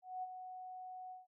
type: tone with ADSR envelope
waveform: sine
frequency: 740 Hz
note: F#5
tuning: in tune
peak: -38 dBFS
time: 0.02-1.27 s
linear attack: 210 ms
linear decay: 30 ms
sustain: -8 dB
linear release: 160 ms
effects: none